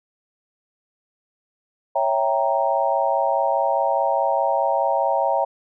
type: chord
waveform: sine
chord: C# diminished seventh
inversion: none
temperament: equal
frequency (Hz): 554.4 / 659.3 / 784 / 932.3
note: C#5 / E5 / G5 / Bb5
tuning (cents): 0 / 0 / 0 / 0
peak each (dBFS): -23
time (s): 1.95-5.45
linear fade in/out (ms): 10
effects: none